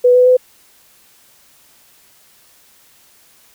sine tone with pitch steps, 493.9 / 499.6 / 505.4 Hz, B4 / B4 / B4, 0 / +20 / +40 cents, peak -6 dBFS, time 0.04-0.37 s, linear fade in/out 10 ms, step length 110 ms, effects white hiss -50 dBFS RMS until 3.54 s

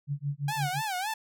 sine tone with tremolo, 142.8 Hz, D3, 48 cents flat, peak -26 dBFS, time 0.07-0.82 s, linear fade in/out 50 ms, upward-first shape sine, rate 5.8 Hz, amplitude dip 100%
sawtooth tone with vibrato, 800 Hz, G5, 35 cents sharp, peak -26 dBFS, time 0.48-1.14 s, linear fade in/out 5 ms, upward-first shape sine, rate 3.6 Hz, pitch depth 180 cents each way
effects none

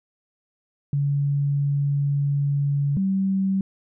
sine tone pair in turn, 142 / 192.64 Hz, C#3 / G3, +42 / -30 cents, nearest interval perfect fourth, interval 528 cents, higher second, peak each -19 dBFS, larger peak neither, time 0.93-2.97 / 2.97-3.61 s, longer first, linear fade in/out 2 ms, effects none

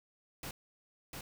pink noise with echo, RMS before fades -43 dBFS, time 0.43-0.51 s, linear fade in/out 2 ms, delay 700 ms, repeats 1, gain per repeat -2 dB, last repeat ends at 1.21 s, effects none

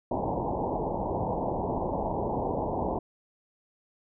white low-pass noise, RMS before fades -30 dBFS, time 0.11-2.99 s, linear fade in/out 5 ms, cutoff 960 Hz, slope 96 dB/octave, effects none

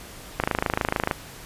click train, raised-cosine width 0.5 ms, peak -6 dBFS, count 20, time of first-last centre 0.4-1.112 s, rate 26.7 Hz, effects pink hiss -42 dBFS RMS until 1.45 s + resampled to 32000 Hz

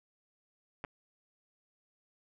clicks, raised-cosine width 0.5 ms, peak -25 dBFS, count 2, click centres 0.841 / 0.848 s, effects none

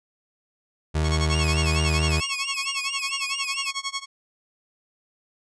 30% pulse tone with pitch glide, 77.78 to 78.28 Hz, D#2 to D#2, 0 to +11 cents, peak -18 dBFS, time 0.94-2.21 s, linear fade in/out 20 ms, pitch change +11 cents, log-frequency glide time 1.21-1.45 s
10% pulse tone with tremolo, 1100 Hz, C#6, 14 cents flat, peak -16 dBFS, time 1.03-4.06 s, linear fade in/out 50 ms, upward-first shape sine, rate 11 Hz, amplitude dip 95%
sawtooth tone with vibrato, 2637 Hz, E7, in tune, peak -25 dBFS, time 1.32-3.71 s, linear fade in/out 5 ms, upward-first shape sine, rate 4.5 Hz, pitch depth 120 cents each way
effects resampled to 22050 Hz

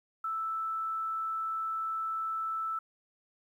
sine tone, 1318.5 Hz, E6, in tune, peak -31 dBFS, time 0.24-2.79 s, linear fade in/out 5 ms, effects 11-bit

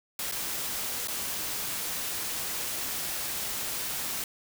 white noise with dropouts, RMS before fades -33 dBFS, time 0.19-4.24 s, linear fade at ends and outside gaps 2 ms, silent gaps 0.314-0.321 / 1.074-1.082 s, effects none

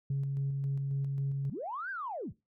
sine tone with tremolo, 138.1 Hz, C#3, 6 cents flat, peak -27 dBFS, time 0.1-1.5 s, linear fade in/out 5 ms, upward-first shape square, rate 3.7 Hz, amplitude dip 25%
sine linear two-way sweep, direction up then down, 34.72 to 1624 to 34.72 Hz, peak -35 dBFS, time 1.48-2.33 s, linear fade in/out 50 ms, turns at 1.9 s
effects noise-tail reverb RT60 0.2 s tail -17 dB re dry + tanh soft clip ceiling -26 dBFS

